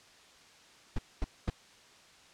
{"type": "noise bursts", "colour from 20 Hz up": "brown", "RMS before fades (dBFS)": -30, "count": 3, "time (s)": [0.96, 1.501], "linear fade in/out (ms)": 5, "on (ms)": 27, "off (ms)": 230, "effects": ["white hiss -58 dBFS RMS until 2.33 s", "low-pass 6000 Hz 12 dB/octave"]}